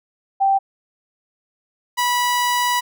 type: tone pair in turn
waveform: sine / sawtooth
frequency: 782 / 978.7 Hz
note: G5 / B5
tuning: -4 / -16 cents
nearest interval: major third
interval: 388 cents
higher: second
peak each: -13 dBFS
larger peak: neither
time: 0.4-0.59 / 1.97-2.81 s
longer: second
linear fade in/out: 20 ms
effects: none